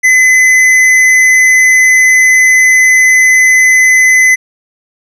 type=tone with hard clipping; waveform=sine; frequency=2027 Hz; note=B6; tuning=45 cents sharp; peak=-5 dBFS; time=0.03-4.36 s; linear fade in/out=20 ms; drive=9 dB; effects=none